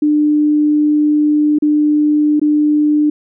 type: tone with dropouts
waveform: sine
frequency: 299.2 Hz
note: D4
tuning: 32 cents sharp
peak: -9 dBFS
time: 0.02-3.1 s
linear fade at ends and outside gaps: 5 ms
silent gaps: 1.587-1.622 / 2.397-2.415 s
effects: none